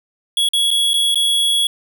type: tone with dropouts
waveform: square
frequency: 3348 Hz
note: G#7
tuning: 13 cents sharp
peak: -14 dBFS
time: 0.37-1.67 s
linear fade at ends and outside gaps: 2 ms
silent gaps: 0.488-0.534 / 0.706-0.712 / 0.934-0.94 / 1.145-1.156 s
effects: none